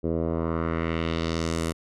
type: tone with low-pass filter sweep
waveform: 10% pulse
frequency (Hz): 82.3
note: E2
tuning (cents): -2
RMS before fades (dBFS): -27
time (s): 0.03-1.73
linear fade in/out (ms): 20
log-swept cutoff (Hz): 450 to 11000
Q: 1.6
effects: none